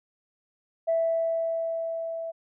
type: tone with level ramp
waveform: sine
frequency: 659.3 Hz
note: E5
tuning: in tune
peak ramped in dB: -20 to -31 dBFS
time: 0.87-2.32 s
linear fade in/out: 20 ms
effects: tanh soft clip ceiling -16 dBFS